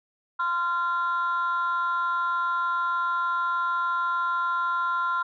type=tone pair together; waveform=sine; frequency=1035 / 1381.6 Hz; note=C6 / F6; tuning=-19 / -19 cents; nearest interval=perfect fourth; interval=500 cents; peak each=-25 / -24 dBFS; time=0.39-5.23 s; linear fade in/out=10 ms; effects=tanh soft clip ceiling -19 dBFS